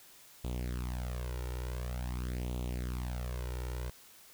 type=tone with flanger; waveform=sawtooth; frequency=61.5 Hz; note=B1; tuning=7 cents flat; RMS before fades=-37 dBFS; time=0.44-3.9 s; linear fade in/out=5 ms; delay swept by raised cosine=0.28 to 2.18 ms; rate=0.47 Hz; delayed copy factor=+0.85; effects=white hiss -57 dBFS RMS until 4.33 s